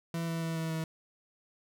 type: tone with pitch steps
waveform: 40% pulse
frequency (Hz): 166.5 / 165.06 / 163.64 / 162.23 / 160.83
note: E3 / E3 / E3 / E3 / E3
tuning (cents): +18 / +3 / -12 / -27 / -42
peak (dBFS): -31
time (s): 0.14-0.84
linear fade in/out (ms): 2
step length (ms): 140
effects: none